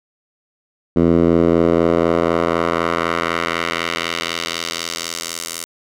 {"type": "tone with band-pass filter sweep", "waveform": "10% pulse", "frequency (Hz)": 84, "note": "E2", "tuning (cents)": 33, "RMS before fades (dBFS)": -18, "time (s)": [0.96, 5.65], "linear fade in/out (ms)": 5, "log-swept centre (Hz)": [270, 8800], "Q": 1, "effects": []}